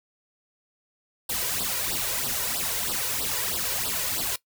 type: noise with flanger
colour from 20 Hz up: white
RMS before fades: -28 dBFS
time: 1.29-4.36 s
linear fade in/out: 5 ms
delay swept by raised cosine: 0.22 to 2.12 ms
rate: 3.1 Hz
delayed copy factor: +0.85
effects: noise-tail reverb RT60 0.1 s tail -19 dB re dry